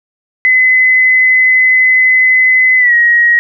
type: tone with pitch glide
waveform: sine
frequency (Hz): 2028 to 1892.2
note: B6 to A#6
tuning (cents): +45 to +25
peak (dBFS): -5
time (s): 0.45-3.39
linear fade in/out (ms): 0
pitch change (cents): -120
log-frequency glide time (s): 2.78-2.94
effects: none